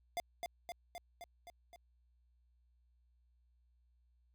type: tone with echo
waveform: square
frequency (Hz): 698.5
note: F5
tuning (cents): 0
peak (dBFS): -36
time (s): 0.17-0.2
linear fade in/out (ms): 0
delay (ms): 260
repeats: 6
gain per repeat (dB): -3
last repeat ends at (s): 1.76
effects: added 60 Hz sine -69 dBFS peak until 4.34 s